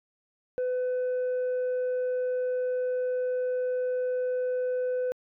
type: tone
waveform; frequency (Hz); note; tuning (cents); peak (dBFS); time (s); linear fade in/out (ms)
sine; 503; B4; +32; -23; 0.58-5.12; 0
effects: tanh soft clip ceiling -25 dBFS